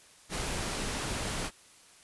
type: noise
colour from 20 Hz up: pink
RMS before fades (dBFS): -34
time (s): 0.29-1.51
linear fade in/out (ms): 50
effects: white hiss -57 dBFS RMS until 2.03 s + resampled to 24000 Hz